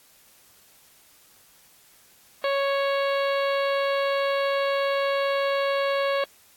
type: harmonic tone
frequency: 554.4 Hz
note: C#5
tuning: in tune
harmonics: 1 / 2 / 3 / 4 / 5 / 6 / 7 / 8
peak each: -23 / -29 / -33 / -35 / -37 / -39 / -40 / -41 dBFS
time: 2.44-6.24 s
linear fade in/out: 2 ms
effects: white hiss -56 dBFS RMS until 6.56 s + AAC 64 kbps